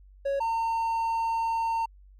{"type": "tone pair in turn", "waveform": "triangle", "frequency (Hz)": [554.4, 910.6], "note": ["C#5", "A#5"], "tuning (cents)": [0, -41], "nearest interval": "major sixth", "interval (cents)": 859, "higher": "second", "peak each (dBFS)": -23, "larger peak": "neither", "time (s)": [[0.25, 0.4], [0.4, 1.86]], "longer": "second", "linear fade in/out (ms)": 10, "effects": ["added 48 Hz sine -50 dBFS peak until 2.19 s"]}